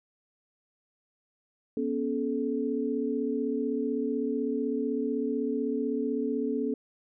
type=tone cluster; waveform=sine; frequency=242 / 277.9 / 432.5 Hz; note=B3 / C#4 / A4; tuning=-35 / +4 / -30 cents; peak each=-31 dBFS; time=1.77-6.74 s; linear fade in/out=2 ms; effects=none